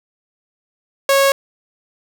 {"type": "tone", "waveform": "sawtooth", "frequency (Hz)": 550, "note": "C#5", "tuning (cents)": -14, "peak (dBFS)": -7, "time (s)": [1.09, 1.32], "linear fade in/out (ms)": 2, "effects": []}